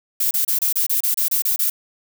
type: noise bursts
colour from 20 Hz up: violet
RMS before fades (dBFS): -19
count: 11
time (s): 0.2-1.7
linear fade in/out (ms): 5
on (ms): 110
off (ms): 29
effects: none